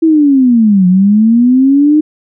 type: linear two-way sweep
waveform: sine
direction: down then up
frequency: 330 to 178.3 to 309 Hz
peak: -4 dBFS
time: 0.02-2.01 s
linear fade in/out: 10 ms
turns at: 0.87 s
effects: none